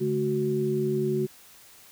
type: tone cluster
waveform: sine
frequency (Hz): 143.7 / 215.1 / 370.8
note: D3 / A3 / F#4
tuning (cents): -37 / -39 / +4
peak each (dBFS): -30 / -30 / -25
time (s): 0-1.27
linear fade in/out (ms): 20
effects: white hiss -52 dBFS RMS until 1.91 s